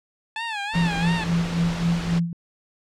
15% pulse tone with vibrato, 863 Hz, A5, 34 cents flat, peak -20 dBFS, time 0.36-1.24 s, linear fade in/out 2 ms, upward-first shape sine, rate 2.9 Hz, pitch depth 130 cents each way
pink noise, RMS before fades -31 dBFS, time 0.73-2.2 s, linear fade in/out 20 ms
sine tone with tremolo, 169.7 Hz, F3, 49 cents flat, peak -17 dBFS, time 0.75-2.33 s, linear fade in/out 2 ms, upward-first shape sine, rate 3.7 Hz, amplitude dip 75%
effects low-pass 5000 Hz 12 dB/octave

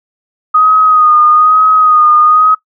sine tone with vibrato, 1244.5 Hz, D#6, in tune, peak -4 dBFS, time 0.54-2.55 s, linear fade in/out 10 ms, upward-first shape sine, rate 1.1 Hz, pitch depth 35 cents each way, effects noise-tail reverb RT60 0.1 s tail -18 dB re dry

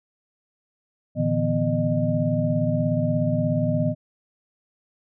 sine tone cluster, 113.5 / 149.7 / 166.6 / 248 / 611 Hz, A#2 / D3 / E3 / B3 / D#5, -46 / +33 / +19 / +7 / -32 cents, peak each -26 dBFS, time 1.15-3.95 s, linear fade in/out 50 ms, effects none

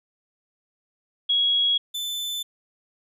sine / 40% pulse tone pair in turn, 3322 / 3520 Hz, G#7 / A7, 0 / 0 cents, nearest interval minor second, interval 100 cents, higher second, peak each -18 / -26 dBFS, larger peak first, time 1.29-1.78 / 1.94-2.43 s, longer neither, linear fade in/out 10 ms, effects none

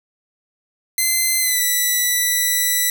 5% pulse tone with pitch glide, 2063 to 1968.7 Hz, C7 to B6, -25 to -6 cents, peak -6 dBFS, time 0.98-2.9 s, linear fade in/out 2 ms, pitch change -81 cents, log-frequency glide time 1.39-1.62 s, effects 8-bit

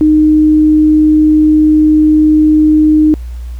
sine tone, 307.2 Hz, D#4, 22 cents flat, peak -4 dBFS, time 0.01-3.14 s, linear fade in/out 0 ms, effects added 60 Hz sine -20 dBFS peak until 3.59 s + pink hiss -45 dBFS RMS until 3.59 s

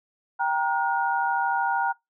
sine tone cluster, 785 / 938 / 1438 Hz, G5 / A#5 / F#6, +2 / +11 / -50 cents, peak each -26 / -25 / -27 dBFS, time 0.39-1.93 s, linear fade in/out 20 ms, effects noise-tail reverb RT60 0.2 s tail -25 dB re dry

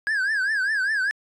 triangle tone with vibrato, 1636 Hz, G#6, 26 cents flat, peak -19 dBFS, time 0.07-1.11 s, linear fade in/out 0 ms, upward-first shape triangle, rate 5 Hz, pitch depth 170 cents each way, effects resampled to 24000 Hz

